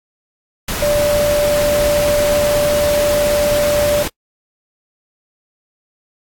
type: tone in noise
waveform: sine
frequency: 587.3 Hz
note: D5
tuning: in tune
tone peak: -12 dBFS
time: 0.82-4.03 s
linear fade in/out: 5 ms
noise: pink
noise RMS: -21 dBFS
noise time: 0.68-4.08 s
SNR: +6 dB
effects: noise-tail reverb RT60 0.1 s tail -24 dB re dry + AAC 64 kbps